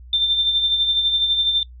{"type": "tone with tremolo", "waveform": "sine", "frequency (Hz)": 3576, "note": "A7", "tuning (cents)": 27, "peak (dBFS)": -14, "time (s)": [0.13, 1.63], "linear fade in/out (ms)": 2, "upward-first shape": "sine", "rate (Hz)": 12, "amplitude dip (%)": 50, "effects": ["noise-tail reverb RT60 0.1 s tail -21 dB re dry", "added 61 Hz sine -38 dBFS peak until 1.8 s"]}